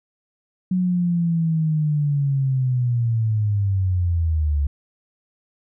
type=linear sweep; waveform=sine; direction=down; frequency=185 to 69.9 Hz; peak=-17 dBFS; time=0.71-4.67 s; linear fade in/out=5 ms; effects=none